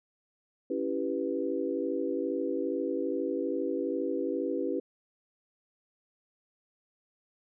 sine chord, C# half-diminished seventh, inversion none, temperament equal, 277.2 / 329.6 / 392 / 493.9 Hz, C#4 / E4 / G4 / B4, 0 / 0 / 0 / 0 cents, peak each -34 dBFS, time 0.7-4.8 s, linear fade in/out 5 ms, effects none

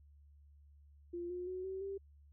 sine tone with pitch steps, 347.3 / 358.1 / 369.2 / 380.7 / 392.5 Hz, F4 / F4 / F#4 / F#4 / G4, -10 / +43 / -4 / +49 / +2 cents, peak -39 dBFS, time 1.13-1.98 s, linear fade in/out 10 ms, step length 170 ms, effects added 72 Hz sine -59 dBFS peak until 2.32 s

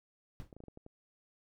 brown noise with exponential decay, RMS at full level -42 dBFS, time 0.4-0.54 s, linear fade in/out 0 ms, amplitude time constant 29 ms
clicks, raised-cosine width 2 ms, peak -37 dBFS, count 7, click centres 0.528 / 0.566 / 0.604 / 0.638 / 0.683 / 0.774 / 0.864 s
effects none

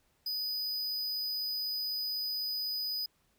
square tone, 4978 Hz, D#8, in tune, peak -33 dBFS, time 0.26-3.06 s, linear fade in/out 5 ms, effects pink hiss -72 dBFS RMS until 3.38 s

